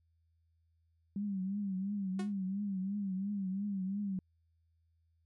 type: tone with vibrato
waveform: sine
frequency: 196 Hz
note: G3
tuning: in tune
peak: -33 dBFS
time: 1.16-4.19 s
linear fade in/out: 2 ms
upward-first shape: triangle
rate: 2.9 Hz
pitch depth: 110 cents each way
type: tone with exponential decay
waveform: sawtooth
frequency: 364.8 Hz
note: F#4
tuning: 24 cents flat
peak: -34 dBFS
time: 2.19-2.33 s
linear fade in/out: 5 ms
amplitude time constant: 30 ms
effects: added 82 Hz sine -70 dBFS peak until 5.25 s + MP3 48 kbps